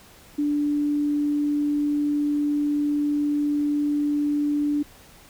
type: tone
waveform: sine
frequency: 292.8 Hz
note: D4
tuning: 5 cents flat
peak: -20 dBFS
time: 0.38-4.83 s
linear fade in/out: 10 ms
effects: pink hiss -50 dBFS RMS until 5.29 s